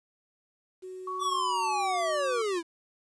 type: tone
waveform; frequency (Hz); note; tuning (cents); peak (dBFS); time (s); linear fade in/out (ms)
sine; 371.7; F#4; +8; -38; 0.82-2.43; 20
type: tone with pitch glide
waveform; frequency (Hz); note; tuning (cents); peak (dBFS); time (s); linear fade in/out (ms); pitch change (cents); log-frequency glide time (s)
sine; 1119 to 1150.5; C#6 to D6; +16 to -36; -32; 1.07-2.42; 5; +48; 1.3-2.02
type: linear sweep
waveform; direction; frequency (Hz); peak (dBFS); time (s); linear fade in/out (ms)
square; down; 1169 to 320; -28; 1.19-2.63; 50
effects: resampled to 22050 Hz + 10-bit